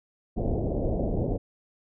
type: low-pass noise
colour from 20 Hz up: pink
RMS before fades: -27 dBFS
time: 0.36-1.38 s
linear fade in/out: 20 ms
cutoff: 680 Hz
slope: 48 dB/octave
effects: none